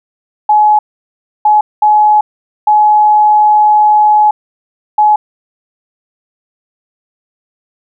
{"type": "tone bursts at uneven times", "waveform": "sine", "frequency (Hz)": 846, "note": "G#5", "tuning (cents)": 32, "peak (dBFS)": -4, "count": 5, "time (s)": [[0.49, 0.79], [1.45, 1.61], [1.82, 2.21], [2.67, 4.31], [4.98, 5.16]], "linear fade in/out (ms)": 5, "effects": []}